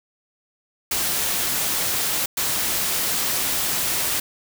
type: noise bursts at uneven times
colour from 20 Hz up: white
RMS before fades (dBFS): -23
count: 2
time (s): 0.91-2.26 / 2.37-4.2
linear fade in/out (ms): 5
effects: none